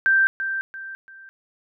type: tone with echo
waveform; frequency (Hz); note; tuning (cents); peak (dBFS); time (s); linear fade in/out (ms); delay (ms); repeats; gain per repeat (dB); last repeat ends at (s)
sine; 1568; G6; 0; -14; 0.06-0.27; 0; 340; 3; -9; 1.29
effects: none